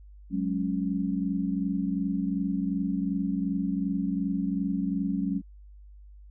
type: chord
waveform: sine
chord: F# suspended second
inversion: none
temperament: equal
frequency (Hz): 185 / 207.7 / 277.2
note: F#3 / G#3 / C#4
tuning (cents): 0 / 0 / 0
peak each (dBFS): -29 / -31 / -30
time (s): 0.3-5.42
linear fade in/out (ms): 50
effects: added 50 Hz sine -46 dBFS peak until 6.3 s